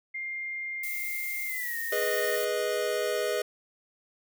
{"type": "tone with pitch glide", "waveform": "sine", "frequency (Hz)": [2110, 1847.5], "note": ["C7", "A#6"], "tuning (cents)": [14, -16], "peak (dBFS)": -32, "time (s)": [0.14, 2.37], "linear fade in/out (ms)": 10, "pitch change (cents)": -230, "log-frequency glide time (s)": [1.47, 1.77]}
{"type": "noise", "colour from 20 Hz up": "violet", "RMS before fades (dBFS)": -37, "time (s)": [0.83, 2.45], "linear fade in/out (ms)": 5}
{"type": "chord", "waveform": "square", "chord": "G# minor", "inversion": "none", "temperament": "equal with one note detuned", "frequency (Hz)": [415.3, 491.6, 622.3], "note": ["G#4", "B4", "D#5"], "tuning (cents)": [0, -8, 0], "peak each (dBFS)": -32, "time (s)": [1.92, 3.42], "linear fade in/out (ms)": 5}
{"effects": []}